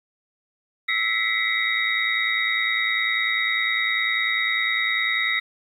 sine tone cluster, 1316 / 1951 / 2061 / 2254 / 3772 Hz, E6 / B6 / C7 / C#7 / A#7, -3 / -22 / -27 / +28 / +20 cents, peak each -32 / -25 / -24 / -31 / -27 dBFS, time 0.88-5.4 s, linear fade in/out 10 ms, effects 9-bit

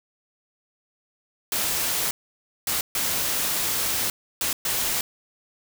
white noise bursts at uneven times, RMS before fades -25 dBFS, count 5, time 1.52-2.11 / 2.67-2.81 / 2.95-4.1 / 4.41-4.53 / 4.65-5.01 s, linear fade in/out 2 ms, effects none

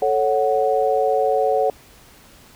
sine chord, F# minor, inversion first, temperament equal, 440 / 554.4 / 740 Hz, A4 / C#5 / F#5, 0 / 0 / 0 cents, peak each -20 dBFS, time 0.02-1.7 s, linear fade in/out 2 ms, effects pink hiss -48 dBFS RMS until 2.55 s

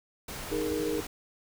pink noise, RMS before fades -39 dBFS, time 0.28-1.07 s, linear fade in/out 5 ms
sine chord, D# suspended fourth, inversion none, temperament just, 311.1 / 414.8 / 466.7 Hz, D#4 / G#4 / A#4, 0 / -2 / +2 cents, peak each -32 / -33 / -32 dBFS, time 0.51-1.01 s, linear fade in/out 10 ms
effects none

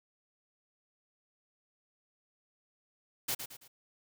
white noise with echo, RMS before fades -33 dBFS, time 3.28-3.35 s, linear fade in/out 10 ms, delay 110 ms, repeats 3, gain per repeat -8 dB, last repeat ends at 3.68 s, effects none

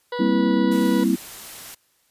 harmonic tone, 488.4 Hz, B4, 19 cents flat, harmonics 1 / 2 / 3 / 4 / 6 / 7 / 8 / 9 / 10, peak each -27 / -31 / -37 / -38 / -43 / -44 / -41 / -47 / -49 dBFS, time 0.12-1.04 s, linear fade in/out 5 ms
sine chord, C dominant seventh, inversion second, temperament equal, 196 / 233.1 / 261.6 / 329.6 Hz, G3 / Bb3 / C4 / E4, 0 / 0 / 0 / 0 cents, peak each -22 dBFS, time 0.19-1.16 s, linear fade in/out 10 ms
white noise, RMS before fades -38 dBFS, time 0.71-1.75 s, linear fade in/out 10 ms
effects white hiss -64 dBFS RMS until 2.1 s + resampled to 32000 Hz

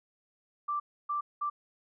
sine tone bursts at uneven times, 1174.7 Hz, D6, in tune, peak -29 dBFS, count 3, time 0.68-0.8 / 1.09-1.21 / 1.41-1.5 s, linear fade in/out 10 ms, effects none

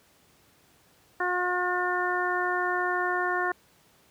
harmonic tone, 359.4 Hz, F4, 50 cents sharp, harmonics 1 / 2 / 3 / 4 / 5, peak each -31 / -31 / -31 / -31 / -31 dBFS, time 1.2-3.52 s, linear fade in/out 5 ms, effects pink hiss -61 dBFS RMS until 4.1 s + high-pass 80 Hz 12 dB/octave

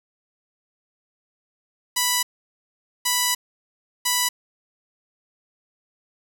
5% pulse tone bursts at uneven times, 987 Hz, B5, 1 cent flat, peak -7 dBFS, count 3, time 1.96-2.23 / 3.05-3.35 / 4.05-4.29 s, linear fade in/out 10 ms, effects 8-bit

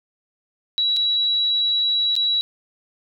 sine tone with dropouts, 3903 Hz, B7, 21 cents flat, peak -17 dBFS, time 0.78-2.41 s, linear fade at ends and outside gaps 0 ms, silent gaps 0.964-0.968 / 2.154-2.164 s, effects none

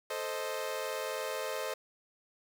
sawtooth chord, A diminished, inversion none, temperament equal, 440 / 523.3 / 622.3 Hz, A4 / C5 / Eb5, 0 / 0 / 0 cents, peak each -36 / -34 / -35 dBFS, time 0.1-1.74 s, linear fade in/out 5 ms, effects 9-bit

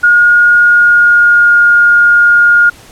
sine tone with pitch glide, 1433 to 1422.3 Hz, F6 to F6, +44 to +31 cents, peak -3 dBFS, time 0.03-2.7 s, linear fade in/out 10 ms, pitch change -13 cents, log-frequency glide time 0.59-1.59 s, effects pink hiss -37 dBFS RMS until 2.91 s + low-pass 12000 Hz 12 dB/octave

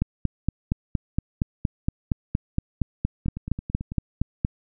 two click trains, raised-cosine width 5 ms, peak -19 / -9 dBFS, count 7 / 20, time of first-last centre 3.26-3.919 / 0.02-4.449 s, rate 9.1 / 4.29 Hz, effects none

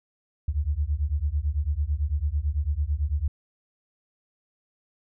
sine beating tone pair, 69.3 / 78.3 Hz, C#2 / D#2, 0 / +11 cents, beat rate 9 Hz, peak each -26 dBFS, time 0.48-3.28 s, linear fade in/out 5 ms, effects none

